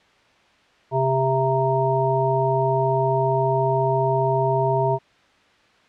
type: harmonic tone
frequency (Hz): 132.7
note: C3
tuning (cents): +25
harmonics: 1 / 3 / 5 / 7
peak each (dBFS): -23 / -23 / -23 / -23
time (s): 0.91-4.99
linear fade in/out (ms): 50
effects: white hiss -56 dBFS RMS until 5.88 s + low-pass 3000 Hz 12 dB/octave